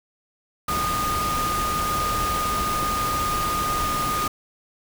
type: tone in noise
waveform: sine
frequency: 1227 Hz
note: D#6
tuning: 25 cents flat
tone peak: -23 dBFS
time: 0.68-4.28 s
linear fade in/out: 5 ms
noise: pink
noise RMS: -28 dBFS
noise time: 0.68-4.28 s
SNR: +2 dB
effects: none